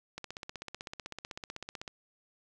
click train, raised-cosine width 0.2 ms, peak -23 dBFS, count 28, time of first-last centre 0.18-1.878 s, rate 15.9 Hz, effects none

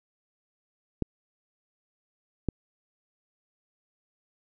clicks, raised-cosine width 3 ms, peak -13 dBFS, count 2, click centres 1.023 / 2.487 s, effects none

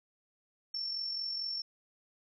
sine tone with amplitude modulation, 5420 Hz, E8, 47 cents sharp, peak -32 dBFS, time 0.74-1.62 s, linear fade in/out 5 ms, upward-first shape sine, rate 44.5 Hz, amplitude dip 45%, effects none

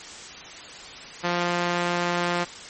sawtooth tone with band-pass filter, 174.8 Hz, F3, 2 cents sharp, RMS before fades -25 dBFS, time 1.23-2.45 s, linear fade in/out 20 ms, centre 1500 Hz, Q 0.51, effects white hiss -40 dBFS RMS until 2.69 s + MP3 32 kbps

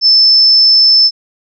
sine tone, 5274 Hz, E8, in tune, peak -4 dBFS, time 0.01-1.11 s, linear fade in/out 50 ms, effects none

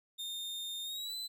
40% pulse tone with pitch glide, 3646 to 4022 Hz, A#7 to B7, -39 to +31 cents, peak -37 dBFS, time 0.18-1.28 s, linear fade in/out 20 ms, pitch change +170 cents, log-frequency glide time 0.83-1.16 s, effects none

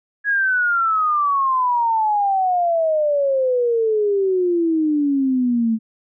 sine exponential sweep, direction down, 1676 to 219 Hz, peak -15 dBFS, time 0.24-5.79 s, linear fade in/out 50 ms, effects none

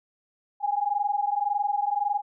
sine tone pair together, 808.8 / 830.6 Hz, G#5 / G#5, -46 / 0 cents, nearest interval unison, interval 46 cents, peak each -26 dBFS, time 0.6-2.22 s, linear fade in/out 50 ms, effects none

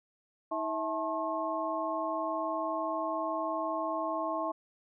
sine tone cluster, 319.3 / 651 / 872 / 1077 Hz, D#4 / E5 / A5 / C6, +45 / -22 / -16 / +50 cents, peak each -38 / -34 / -38 / -35 dBFS, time 0.51-4.52 s, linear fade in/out 10 ms, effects none

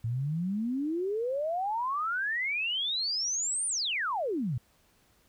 sine exponential two-way sweep, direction up then down, 109.8 to 9397 to 109.8 Hz, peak -28 dBFS, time 0.04-4.58 s, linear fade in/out 5 ms, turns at 3.67 s, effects pink hiss -66 dBFS RMS until 5.28 s

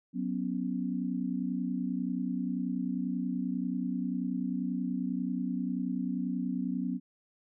sine chord, F# suspended fourth, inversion none, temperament equal, 185 / 246.9 / 277.2 Hz, F#3 / B3 / C#4, 0 / 0 / 0 cents, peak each -34 / -33 / -36 dBFS, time 0.13-7 s, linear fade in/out 50 ms, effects none

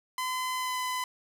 sawtooth tone with pitch glide, 1020 to 1009.4 Hz, C6 to B5, -44 to +38 cents, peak -26 dBFS, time 0.18-1.04 s, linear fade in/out 2 ms, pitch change -18 cents, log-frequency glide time 0.55-0.78 s, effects none

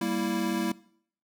square chord, E diminished, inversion first, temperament equal, 196 / 233.1 / 329.6 Hz, G3 / Bb3 / E4, 0 / 0 / 0 cents, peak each -33 / -32 / -31 dBFS, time 0.01-0.72 s, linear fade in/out 5 ms, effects noise-tail reverb RT60 0.6 s tail -20 dB re dry

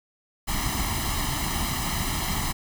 pink noise with comb filter, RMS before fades -27 dBFS, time 0.47-2.53 s, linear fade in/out 20 ms, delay 0.99 ms, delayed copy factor +0.8, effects none

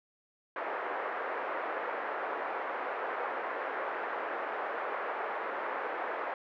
pink band-pass noise, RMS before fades -36 dBFS, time 0.56-6.34 s, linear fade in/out 2 ms, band 450 to 1800 Hz, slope 24 dB/octave, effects none

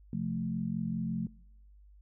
sine chord, F major, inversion second, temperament equal, 130.81 / 174.61 / 220 Hz, C3 / F3 / A3, 0 / 0 / 0 cents, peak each -39 / -34 / -35 dBFS, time 0.13-1.27 s, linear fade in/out 2 ms, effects noise-tail reverb RT60 0.8 s tail -25 dB re dry + added 50 Hz sine -54 dBFS peak until 2.01 s

